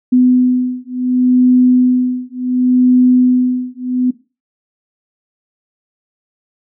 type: beating tone pair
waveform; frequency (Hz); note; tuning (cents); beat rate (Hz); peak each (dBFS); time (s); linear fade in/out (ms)
sine; 250.9 / 251.59; B3 / B3; +28 / +32; 0.69; -12; 0.12-4.11; 10
effects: noise-tail reverb RT60 0.3 s tail -17 dB re dry